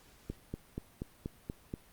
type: click train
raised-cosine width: 3 ms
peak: -24 dBFS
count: 7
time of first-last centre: 0.3-1.739 s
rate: 4.17 Hz
effects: pink hiss -61 dBFS RMS until 1.92 s + Opus 48 kbps